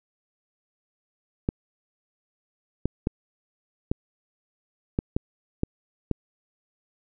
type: clicks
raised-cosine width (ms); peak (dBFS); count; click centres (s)
3; -10; 8; 1.489 / 2.856 / 3.071 / 3.915 / 4.989 / 5.165 / 5.634 / 6.113
effects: none